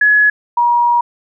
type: tone pair in turn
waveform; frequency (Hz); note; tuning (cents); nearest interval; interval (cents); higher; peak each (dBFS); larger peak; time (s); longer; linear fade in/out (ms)
sine; 1692 / 954.8; G#6 / A#5; +32 / +41; minor seventh; 991; first; -7 / -9; first; 0.01-0.3 / 0.57-1.01; second; 5
effects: none